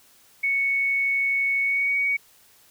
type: tone with pitch glide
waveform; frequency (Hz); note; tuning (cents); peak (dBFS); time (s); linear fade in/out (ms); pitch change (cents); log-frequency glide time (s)
sine; 2217 to 2245; C#7 to C#7; 0 to +21; -20; 0.43-2.17; 10; +21; 1.61-1.93
effects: white hiss -56 dBFS RMS until 2.7 s